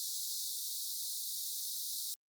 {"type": "high-pass noise", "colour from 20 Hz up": "pink", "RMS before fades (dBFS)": -39, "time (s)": [0, 2.14], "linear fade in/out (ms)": 0, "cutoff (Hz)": 3700, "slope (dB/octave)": 96, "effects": ["Opus 48 kbps"]}